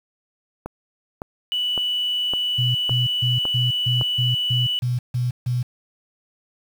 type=click train; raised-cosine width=1 ms; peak=-15 dBFS; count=7; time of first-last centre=0.66-4.012 s; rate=1.79 Hz
type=tone; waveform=sine; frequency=2960 Hz; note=F#7; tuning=in tune; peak=-20 dBFS; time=1.52-4.79 s; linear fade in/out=0 ms
type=tone bursts; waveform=sine; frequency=123.47 Hz; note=B2; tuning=in tune; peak=-19 dBFS; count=10; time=2.58-5.63 s; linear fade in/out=10 ms; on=170 ms; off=150 ms
effects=7-bit